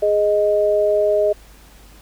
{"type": "tone pair together", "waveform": "sine", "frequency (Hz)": [415.3, 621.7], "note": ["G#4", "D#5"], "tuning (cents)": [0, -2], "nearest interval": "perfect fifth", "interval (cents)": 698, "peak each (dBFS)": [-18, -15], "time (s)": [0.02, 1.33], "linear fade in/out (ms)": 10, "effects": ["added 50 Hz sine -44 dBFS peak until 2.01 s", "pink hiss -48 dBFS RMS until 2.01 s"]}